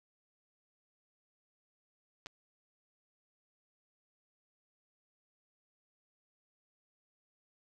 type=clicks; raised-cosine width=0.2 ms; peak=-26 / -27 dBFS; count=2; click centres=2.261 / 2.268 s; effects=none